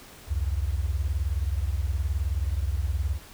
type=beating tone pair; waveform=sine; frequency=65.41 / 84.41 Hz; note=C2 / E2; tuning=0 / +42 cents; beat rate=19 Hz; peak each=-26 / -28 dBFS; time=0.27-3.19 s; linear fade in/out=50 ms; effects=pink hiss -48 dBFS RMS until 3.33 s